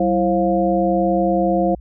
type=tone cluster; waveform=sine; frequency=191.7 / 333.1 / 534 / 704 Hz; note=G3 / E4 / C5 / F5; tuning=-38 / +18 / +35 / +14 cents; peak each=-20 dBFS; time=0-1.75 s; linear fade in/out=5 ms; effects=added 60 Hz sine -35 dBFS peak until 1.8 s